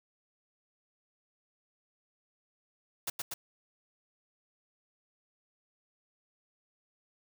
white noise with echo, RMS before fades -34 dBFS, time 3.07-3.1 s, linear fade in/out 5 ms, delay 120 ms, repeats 2, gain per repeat -2 dB, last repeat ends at 3.34 s, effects none

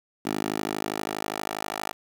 10% pulse tone with high-pass filter sweep, 52.4 Hz, G#1, 16 cents sharp, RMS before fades -31 dBFS, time 0.25-1.93 s, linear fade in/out 10 ms, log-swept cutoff 280 to 700 Hz, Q 1.3, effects 9-bit

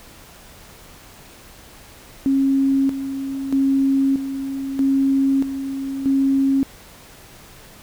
sine tone with tremolo, 271.5 Hz, C#4, 36 cents flat, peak -14 dBFS, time 2.26-6.63 s, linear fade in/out 0 ms, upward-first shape square, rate 0.79 Hz, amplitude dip 65%, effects pink hiss -44 dBFS RMS until 7.82 s

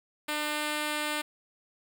5% pulse tone, 300.3 Hz, D4, 39 cents sharp, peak -18 dBFS, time 0.28-1.22 s, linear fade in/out 10 ms, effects none

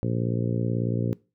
harmonic tone, 58.27 Hz, A#1, in tune, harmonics 2 / 3 / 4 / 5 / 6 / 7 / 8 / 9, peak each -26 / -30 / -32 / -34 / -36 / -37 / -38 / -39 dBFS, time 0.03-1.13 s, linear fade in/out 0 ms, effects noise-tail reverb RT60 0.3 s tail -22 dB re dry

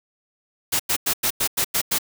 white noise bursts, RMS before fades -21 dBFS, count 8, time 0.72-1.986 s, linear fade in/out 10 ms, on 76 ms, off 94 ms, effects none

